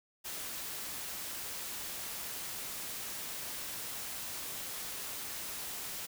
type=noise; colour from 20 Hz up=white; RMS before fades=-41 dBFS; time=0.24-6.07 s; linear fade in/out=20 ms; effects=none